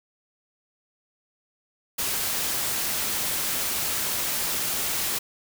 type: noise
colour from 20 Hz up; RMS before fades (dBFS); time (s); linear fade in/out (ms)
white; -27; 1.98-5.19; 10
effects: none